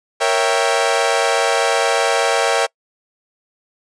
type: chord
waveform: sawtooth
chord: A# diminished seventh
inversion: none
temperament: equal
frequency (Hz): 466.2 / 554.4 / 659.3 / 784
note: A#4 / C#5 / E5 / G5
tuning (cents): 0 / 0 / 0 / 0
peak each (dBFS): -16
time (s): 0.2-2.67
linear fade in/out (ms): 20
effects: noise-tail reverb RT60 0.1 s tail -26 dB re dry + resampled to 22050 Hz

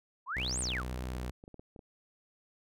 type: exponential two-way sweep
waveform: sine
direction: up then down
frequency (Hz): 920 to 9300 to 920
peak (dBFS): -33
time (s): 0.26-0.84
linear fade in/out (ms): 50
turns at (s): 0.6
type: tone with vibrato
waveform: sawtooth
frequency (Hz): 62.5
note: B1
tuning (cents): +21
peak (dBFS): -32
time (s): 0.36-1.31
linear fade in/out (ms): 10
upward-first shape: triangle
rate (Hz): 1.9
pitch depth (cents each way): 17
type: clicks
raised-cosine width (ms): 2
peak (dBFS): -36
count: 11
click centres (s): 0.926 / 0.977 / 1.042 / 1.16 / 1.241 / 1.439 / 1.479 / 1.543 / 1.595 / 1.762 / 1.792
effects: none

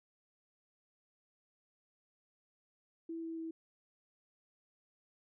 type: tone with pitch steps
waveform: sine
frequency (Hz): 329.6 / 327.5 / 325.4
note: E4 / E4 / E4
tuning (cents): 0 / -11 / -22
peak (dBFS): -39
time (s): 3.09-3.51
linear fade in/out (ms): 5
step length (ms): 140
effects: none

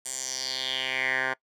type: tone with band-pass filter sweep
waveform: 10% pulse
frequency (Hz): 130.81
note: C3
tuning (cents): 0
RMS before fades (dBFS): -30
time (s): 0.05-1.34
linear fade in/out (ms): 10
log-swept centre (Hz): 8400 to 1400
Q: 4.2
effects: noise-tail reverb RT60 0.1 s tail -22 dB re dry

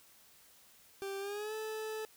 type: tone with pitch glide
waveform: 40% pulse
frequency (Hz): 392.6 to 435.6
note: G4 to A4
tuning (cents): +3 to -17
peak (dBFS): -37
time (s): 1.02-2.05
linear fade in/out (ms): 0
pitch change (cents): +180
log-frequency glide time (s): 1.19-1.54
effects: white hiss -62 dBFS RMS until 2.16 s

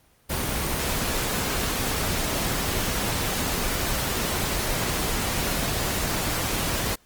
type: noise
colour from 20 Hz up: pink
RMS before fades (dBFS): -26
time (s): 0.29-6.96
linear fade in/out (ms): 20
effects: pink hiss -60 dBFS RMS until 7.05 s + Opus 24 kbps

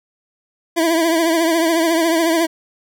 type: tone with vibrato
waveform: 25% pulse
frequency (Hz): 329.6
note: E4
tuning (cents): 0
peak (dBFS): -10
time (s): 0.76-2.47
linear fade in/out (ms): 20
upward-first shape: triangle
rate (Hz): 14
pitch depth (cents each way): 75
effects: none

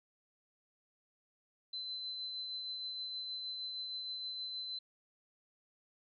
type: tone with tremolo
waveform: sine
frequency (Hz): 4050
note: B7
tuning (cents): +43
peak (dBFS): -38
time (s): 1.73-4.79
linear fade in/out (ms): 5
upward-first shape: triangle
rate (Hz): 6.4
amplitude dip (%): 30
effects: none

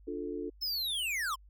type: chord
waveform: sine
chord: D minor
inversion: none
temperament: just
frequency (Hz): 293.7 / 352.4 / 440.5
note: D4 / F4 / A4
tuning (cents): 0 / +16 / +2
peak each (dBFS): -39 / -39 / -39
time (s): 0.07-0.5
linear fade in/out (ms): 10
type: linear sweep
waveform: square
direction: down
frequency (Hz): 5310 to 987.8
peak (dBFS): -32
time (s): 0.61-1.36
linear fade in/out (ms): 20
effects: added 50 Hz sine -54 dBFS peak until 1.49 s

